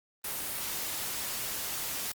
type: noise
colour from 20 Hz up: white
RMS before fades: -35 dBFS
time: 0.24-2.12 s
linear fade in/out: 5 ms
effects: Opus 32 kbps